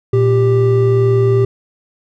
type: tone pair together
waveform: triangle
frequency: 116.94 / 393.1 Hz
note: A#2 / G4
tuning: +6 / +5 cents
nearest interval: octave + major sixth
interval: 2099 cents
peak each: -10 dBFS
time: 0.13-1.45 s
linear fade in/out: 5 ms
effects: none